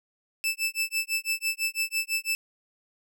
sawtooth tone with tremolo, 2637 Hz, E7, in tune, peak -20 dBFS, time 0.44-2.35 s, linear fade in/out 0 ms, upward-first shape sine, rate 6 Hz, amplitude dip 100%, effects none

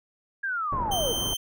sine linear sweep, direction down, 1640 to 427.8 Hz, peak -26 dBFS, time 0.43-1.13 s, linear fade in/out 10 ms
pink low-pass noise, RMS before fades -33 dBFS, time 0.72-1.34 s, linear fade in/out 5 ms, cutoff 1200 Hz, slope 24 dB/octave
sawtooth tone, 3118 Hz, G7, 10 cents flat, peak -24 dBFS, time 0.91-1.37 s, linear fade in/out 10 ms
effects none

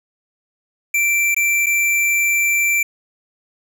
square tone with dropouts, 2346 Hz, D7, 2 cents flat, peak -15 dBFS, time 0.94-2.83 s, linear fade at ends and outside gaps 5 ms, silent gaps 1.346-1.364 / 1.661-1.666 s, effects none

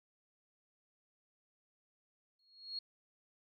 sine tone with exponential growth, 4300 Hz, C8, 47 cents sharp, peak -36 dBFS, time 2.39-2.79 s, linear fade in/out 5 ms, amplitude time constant 86 ms, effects none

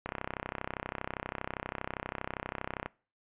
click train, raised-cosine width 0.5 ms, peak -19 dBFS, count 92, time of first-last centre 0.06-2.86 s, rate 32.5 Hz, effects noise-tail reverb RT60 0.4 s tail -23 dB re dry + resampled to 8000 Hz

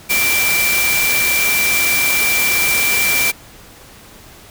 sine tone in noise, 2349 Hz, D7, in tune, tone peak -15 dBFS, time 0.09-3.32 s, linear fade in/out 20 ms, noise white, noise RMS -18 dBFS, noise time 0.09-3.32 s, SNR 0 dB, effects pink hiss -41 dBFS RMS until 4.5 s

